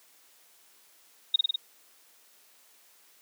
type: tone with echo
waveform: sine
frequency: 3729 Hz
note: A#7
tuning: in tune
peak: -17 dBFS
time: 1.34-1.36 s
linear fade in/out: 5 ms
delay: 50 ms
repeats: 4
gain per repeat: -2 dB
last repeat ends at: 1.56 s
effects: white hiss -60 dBFS RMS until 3.21 s + high-pass 300 Hz 12 dB/octave